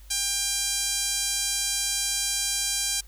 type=tone with band-pass filter; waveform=5% pulse; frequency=796 Hz; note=G5; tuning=26 cents sharp; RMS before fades=-27 dBFS; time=0.1-3.01 s; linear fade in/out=10 ms; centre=7800 Hz; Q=0.64; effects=added 50 Hz sine -45 dBFS peak until 3.07 s + white hiss -57 dBFS RMS until 3.07 s